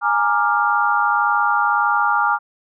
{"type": "chord", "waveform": "sine", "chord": "Bb dominant seventh", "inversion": "third", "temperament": "equal with one note detuned", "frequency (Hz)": [830.6, 932.3, 1183.5, 1396.9], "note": ["Ab5", "Bb5", "D6", "F6"], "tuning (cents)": [0, 0, 13, 0], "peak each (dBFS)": [-20, -22, -20, -19], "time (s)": [0.01, 2.39], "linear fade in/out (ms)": 50, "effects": []}